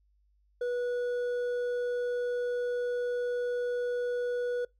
triangle tone with hard clipping, 488.3 Hz, B4, 20 cents flat, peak -30 dBFS, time 0.61-4.65 s, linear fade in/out 5 ms, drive 8 dB, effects noise-tail reverb RT60 0.2 s tail -25 dB re dry + added 50 Hz sine -65 dBFS peak until 4.79 s

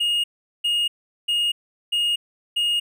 triangle tone bursts, 2857 Hz, F7, 39 cents sharp, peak -17 dBFS, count 5, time 0-2.8 s, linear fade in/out 10 ms, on 240 ms, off 400 ms, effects none

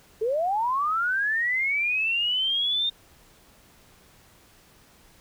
sine linear sweep, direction up, 417.3 to 3661 Hz, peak -22 dBFS, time 0.21-2.9 s, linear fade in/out 10 ms, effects pink hiss -56 dBFS RMS until 5.2 s

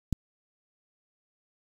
click, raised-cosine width 5 ms, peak -14 dBFS, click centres 0.127 s, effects 7-bit

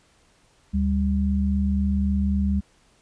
sine tone pair together, 74.29 / 198.2 Hz, D2 / G3, +20 / +19 cents, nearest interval octave + perfect fourth, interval 1699 cents, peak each -22 dBFS, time 0.73-2.61 s, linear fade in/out 20 ms, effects pink hiss -60 dBFS RMS until 3.01 s + resampled to 22050 Hz

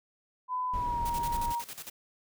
sine tone with pitch glide, 1005 to 943.1 Hz, B5 to A#5, +30 to +20 cents, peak -29 dBFS, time 0.48-1.63 s, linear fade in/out 50 ms, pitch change -110 cents, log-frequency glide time 0.7-1 s
brown noise, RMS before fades -37 dBFS, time 0.73-1.53 s, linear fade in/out 10 ms
white noise with tremolo, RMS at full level -41 dBFS, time 1.05-1.9 s, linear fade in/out 10 ms, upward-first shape square, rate 11 Hz, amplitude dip 75%
effects none

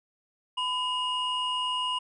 triangle tone pair together, 1004.2 / 2865 Hz, B5 / F7, +29 / +44 cents, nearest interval octave + tritone, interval 1815 cents, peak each -28 dBFS, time 0.57-1.99 s, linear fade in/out 10 ms, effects resampled to 22050 Hz

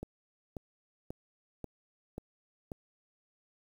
click train, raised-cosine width 2 ms, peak -26 dBFS, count 6, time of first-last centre 0.03-2.718 s, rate 1.86 Hz, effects 9-bit

